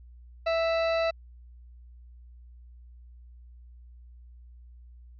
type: tone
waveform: 40% pulse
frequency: 659.3 Hz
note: E5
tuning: in tune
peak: -23 dBFS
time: 0.46-1.11 s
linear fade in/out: 10 ms
effects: added 60 Hz sine -47 dBFS peak until 5.19 s + resampled to 11025 Hz